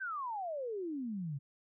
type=exponential sweep; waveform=sine; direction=down; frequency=1600 to 132.5 Hz; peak=-36 dBFS; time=0-1.39 s; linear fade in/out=20 ms; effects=none